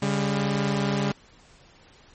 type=tone pair together; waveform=sawtooth; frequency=140.9 / 200.7 Hz; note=C#3 / G3; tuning=+29 / +41 cents; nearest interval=tritone; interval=612 cents; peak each=-22 / -21 dBFS; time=0.02-1.12 s; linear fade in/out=5 ms; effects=pink hiss -54 dBFS RMS until 2.14 s + MP3 32 kbps